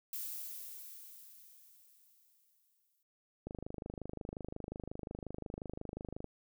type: noise with exponential decay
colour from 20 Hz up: violet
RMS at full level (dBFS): -40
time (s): 0.13-3.03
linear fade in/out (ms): 2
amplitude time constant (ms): 630
type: click train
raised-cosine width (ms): 2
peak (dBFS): -28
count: 72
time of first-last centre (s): 3.47-6.243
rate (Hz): 25.6
effects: none